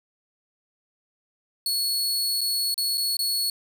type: tone with dropouts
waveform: sawtooth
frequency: 4379 Hz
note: C#8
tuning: 22 cents flat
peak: -20 dBFS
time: 1.66-3.5 s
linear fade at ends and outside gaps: 2 ms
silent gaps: 2.409-2.413 / 2.743-2.778 / 2.974-2.978 / 3.169-3.19 s
effects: none